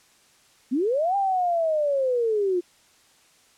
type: linear two-way sweep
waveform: sine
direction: up then down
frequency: 229.5 to 804 to 345.1 Hz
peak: -20 dBFS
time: 0.71-2.61 s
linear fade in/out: 20 ms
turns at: 1.16 s
effects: white hiss -58 dBFS RMS until 3.57 s + low-pass 9000 Hz 12 dB/octave